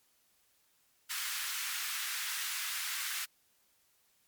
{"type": "high-pass noise", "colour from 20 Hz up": "pink", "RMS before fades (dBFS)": -37, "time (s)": [1.09, 3.26], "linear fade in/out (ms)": 20, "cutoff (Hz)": 1400, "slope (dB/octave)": 24, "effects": ["white hiss -71 dBFS RMS until 4.27 s", "MP3 96 kbps"]}